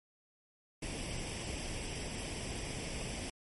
pink noise with comb filter, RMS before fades -40 dBFS, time 0.82-3.3 s, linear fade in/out 5 ms, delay 0.37 ms, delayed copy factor +0.65, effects MP3 48 kbps

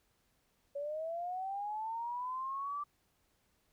sine linear sweep, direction up, 559 to 1174.7 Hz, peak -36 dBFS, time 0.75-2.84 s, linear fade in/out 10 ms, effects pink hiss -75 dBFS RMS until 3.72 s

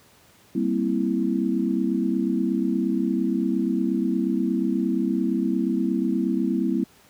sine chord, C dominant seventh, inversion second, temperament equal, 196 / 233.1 / 261.6 / 329.6 Hz, G3 / Bb3 / C4 / E4, 0 / 0 / 0 / 0 cents, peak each -26 dBFS, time 0.55-6.84 s, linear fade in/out 5 ms, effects pink hiss -55 dBFS RMS until 7.09 s + high-pass 80 Hz 12 dB/octave

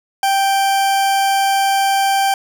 40% pulse tone, 784 Hz, G5, in tune, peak -12 dBFS, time 0.23-2.34 s, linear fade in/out 2 ms, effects none

